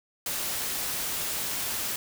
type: noise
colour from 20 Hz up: white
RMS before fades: -31 dBFS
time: 0.26-1.96 s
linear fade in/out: 2 ms
effects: none